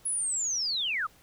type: linear sweep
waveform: sine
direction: down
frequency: 10520 to 1136 Hz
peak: -27 dBFS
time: 0.05-1.07 s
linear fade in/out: 10 ms
effects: pink hiss -59 dBFS RMS until 1.22 s